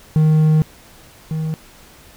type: tone pair in turn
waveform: triangle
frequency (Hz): 155.56 / 157.91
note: D#3 / D#3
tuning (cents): 0 / +26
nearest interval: unison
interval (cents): 26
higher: second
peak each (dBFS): -8 / -17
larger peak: first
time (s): 0.16-0.62 / 1.31-1.54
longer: first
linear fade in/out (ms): 0
effects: pink hiss -45 dBFS RMS until 2.16 s